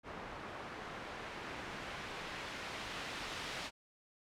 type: noise with low-pass filter sweep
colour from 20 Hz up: white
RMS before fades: -45 dBFS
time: 0.03-3.71 s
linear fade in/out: 50 ms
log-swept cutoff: 1300 to 3600 Hz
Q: 0.71
effects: none